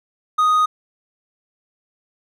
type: tone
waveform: triangle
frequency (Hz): 1244.5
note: D#6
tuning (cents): 0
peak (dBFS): -11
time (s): 0.38-0.66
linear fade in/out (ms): 10
effects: none